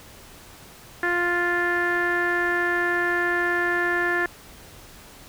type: tone with low-pass filter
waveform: sawtooth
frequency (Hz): 350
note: F4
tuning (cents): +4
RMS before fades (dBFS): -23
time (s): 1.03-4.26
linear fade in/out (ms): 2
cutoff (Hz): 1700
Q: 8.4
effects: pink hiss -46 dBFS RMS until 5.28 s